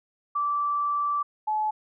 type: tone pair in turn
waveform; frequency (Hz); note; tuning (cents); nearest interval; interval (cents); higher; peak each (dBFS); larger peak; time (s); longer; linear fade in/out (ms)
sine; 1164 / 857.9; D6 / A5; -16 / -44; perfect fourth; 528; first; -23; neither; 0.35-1.23 / 1.47-1.71; first; 10
effects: none